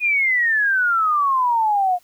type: exponential sweep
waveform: sine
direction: down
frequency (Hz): 2489 to 704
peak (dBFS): -15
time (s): 0-1.99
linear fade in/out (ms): 50
effects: white hiss -57 dBFS RMS until 2.03 s